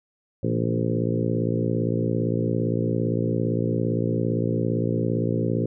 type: harmonic tone with a mistuned harmonic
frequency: 57.6 Hz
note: A#1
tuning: 20 cents flat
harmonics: 2 / 3 / 4 / 5 / 6 / 7 / 8 / 9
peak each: -26 / -28 / -29 / -30 / -31 / -31 / -32 / -33 dBFS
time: 0.43-5.66 s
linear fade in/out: 5 ms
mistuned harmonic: 3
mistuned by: -48 cents
effects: none